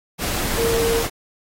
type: tone in noise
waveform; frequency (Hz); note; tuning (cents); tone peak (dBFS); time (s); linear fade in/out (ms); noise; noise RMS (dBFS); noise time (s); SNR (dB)
sine; 460; A#4; -23; -18; 0.56-1.04; 50; pink; -24; 0.18-1.1; +3
effects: AAC 48 kbps